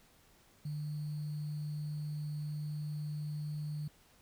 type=tone with sample-and-hold; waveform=sine; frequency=150.1 Hz; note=D3; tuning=38 cents sharp; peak=-36 dBFS; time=0.65-3.88 s; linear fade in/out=5 ms; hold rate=4410 Hz; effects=pink hiss -65 dBFS RMS until 4.21 s